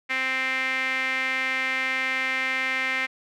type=tone with band-pass filter; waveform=sawtooth; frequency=261.6 Hz; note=C4; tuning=in tune; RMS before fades=-26 dBFS; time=0.09-3.07 s; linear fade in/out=20 ms; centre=2100 Hz; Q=5.1; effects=none